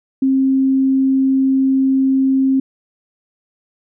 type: tone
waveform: sine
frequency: 266.6 Hz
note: C4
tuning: 33 cents sharp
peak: -11 dBFS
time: 0.22-2.6 s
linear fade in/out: 5 ms
effects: none